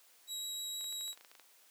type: tone with vibrato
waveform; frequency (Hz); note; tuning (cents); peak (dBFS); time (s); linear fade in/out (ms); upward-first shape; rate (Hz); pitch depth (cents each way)
25% pulse; 3862; B7; -39; -34; 0.27-1.15; 50; sine; 6.5; 9
type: clicks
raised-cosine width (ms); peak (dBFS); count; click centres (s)
0.2; -37; 12; 0.81 / 0.843 / 0.926 / 1.01 / 1.079 / 1.13 / 1.175 / 1.21 / 1.248 / 1.315 / 1.352 / 1.397
effects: white hiss -64 dBFS RMS until 1.7 s + high-pass 400 Hz 12 dB/octave